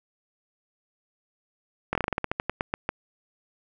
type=slowing click train; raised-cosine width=0.5 ms; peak=-10 dBFS; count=15; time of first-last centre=1.93-2.891 s; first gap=22 ms; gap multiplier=1.16; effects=none